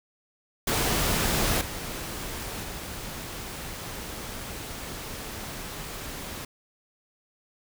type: noise with level steps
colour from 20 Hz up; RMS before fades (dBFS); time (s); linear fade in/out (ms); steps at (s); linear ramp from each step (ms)
pink; -25 / -35 / -37; 0.67-6.45; 5; 1.61 / 2.63; 2
effects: none